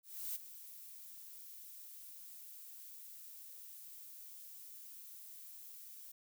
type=noise with ADSR envelope; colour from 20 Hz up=violet; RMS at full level=-40 dBFS; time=0.03-6.12 s; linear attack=320 ms; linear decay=20 ms; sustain=-13 dB; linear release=6 ms; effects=none